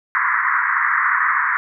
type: band-pass noise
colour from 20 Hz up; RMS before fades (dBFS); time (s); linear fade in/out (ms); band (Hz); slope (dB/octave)
white; -18; 0.15-1.57; 0; 990 to 2000; 96
effects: none